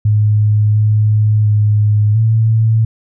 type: tone with pitch steps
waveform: sine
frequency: 105.8 / 106.8 / 105.3 / 111.6 Hz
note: G#2 / G#2 / G#2 / A2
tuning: +33 / +49 / +24 / +25 cents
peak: -8 dBFS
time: 0.05-2.85 s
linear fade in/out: 5 ms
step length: 700 ms
effects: none